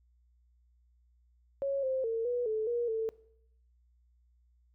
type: tone with pitch steps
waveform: sine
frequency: 552 / 524 / 453.7 / 487.5 / 435.7 / 476.3 / 445.2 Hz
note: C#5 / C5 / A#4 / B4 / A4 / A#4 / A4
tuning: -7 / +2 / -47 / -23 / -17 / +37 / +20 cents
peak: -29 dBFS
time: 1.62-3.09 s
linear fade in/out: 0 ms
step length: 210 ms
effects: noise-tail reverb RT60 0.7 s tail -20 dB re dry + added 60 Hz sine -64 dBFS peak until 4.74 s